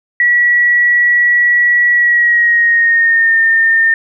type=tone with pitch glide; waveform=sine; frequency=1934 to 1814.9 Hz; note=B6 to A#6; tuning=-37 to -47 cents; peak=-7 dBFS; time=0.2-3.94 s; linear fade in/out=2 ms; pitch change=-110 cents; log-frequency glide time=1.93-3.39 s; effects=none